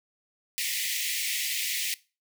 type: high-pass noise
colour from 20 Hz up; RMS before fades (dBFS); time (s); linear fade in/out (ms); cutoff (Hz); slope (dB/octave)
pink; -30; 0.58-1.94; 0; 1900; 96
effects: noise-tail reverb RT60 0.3 s tail -20 dB re dry